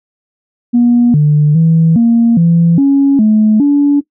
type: tone with pitch steps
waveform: sine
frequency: 240.1 / 149.1 / 163 / 232.5 / 168.3 / 277.4 / 215.2 / 286.5 Hz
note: B3 / D3 / E3 / A#3 / E3 / C#4 / A3 / D4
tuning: -49 / +27 / -19 / -4 / +36 / +1 / -38 / -43 cents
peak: -4 dBFS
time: 0.73-4.01 s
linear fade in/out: 20 ms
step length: 410 ms
effects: noise-tail reverb RT60 0.1 s tail -18 dB re dry + tanh soft clip ceiling -1 dBFS